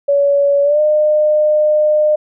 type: tone with pitch glide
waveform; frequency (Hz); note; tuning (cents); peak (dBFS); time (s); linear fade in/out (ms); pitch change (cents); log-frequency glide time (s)
sine; 566 to 606.6; C#5 to D#5; +36 to -44; -9; 0.08-2.16; 10; +120; 0.63-0.8
effects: none